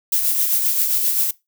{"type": "noise with tremolo", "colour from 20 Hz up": "violet", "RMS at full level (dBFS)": -17, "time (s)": [0.12, 1.31], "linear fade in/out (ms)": 5, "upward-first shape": "sine", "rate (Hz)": 7.6, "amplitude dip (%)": 40, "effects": ["noise-tail reverb RT60 0.2 s tail -20 dB re dry"]}